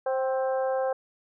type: harmonic tone with a mistuned harmonic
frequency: 263.4 Hz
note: C4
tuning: 12 cents sharp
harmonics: 2 / 3 / 4 / 5 / 6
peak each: -25 / -31 / -39 / -43 / -42 dBFS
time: 0.06-0.93 s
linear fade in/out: 5 ms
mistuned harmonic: 3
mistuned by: -23 cents
effects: none